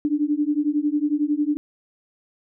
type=beating tone pair; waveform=sine; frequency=290.5 / 301.5 Hz; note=D4 / D4; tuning=-19 / +46 cents; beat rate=11 Hz; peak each=-22 dBFS; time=0.05-1.57 s; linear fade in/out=0 ms; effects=none